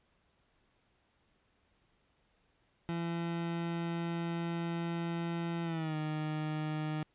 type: tone with pitch glide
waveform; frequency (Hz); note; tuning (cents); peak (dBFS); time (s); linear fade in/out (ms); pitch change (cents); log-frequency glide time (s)
30% pulse; 168.9 to 153.99; E3 to D#3; +42 to -18; -31; 2.89-7.03; 0; -160; 5.63-5.96
effects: pink hiss -73 dBFS RMS until 7.14 s + resampled to 8000 Hz